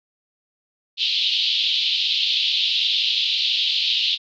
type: band-pass noise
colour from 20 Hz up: white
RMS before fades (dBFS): -21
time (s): 0.97-4.18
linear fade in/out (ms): 50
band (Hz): 2900 to 4100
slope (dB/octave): 48
effects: none